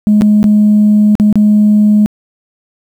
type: tone with dropouts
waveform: sine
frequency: 210 Hz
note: G#3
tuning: 19 cents sharp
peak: -3 dBFS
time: 0.07-2.06 s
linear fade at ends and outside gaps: 0 ms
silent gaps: 0.211-0.219 / 0.43-0.441 / 1.153-1.199 / 1.327-1.356 s
effects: tanh soft clip ceiling -1 dBFS + 7-bit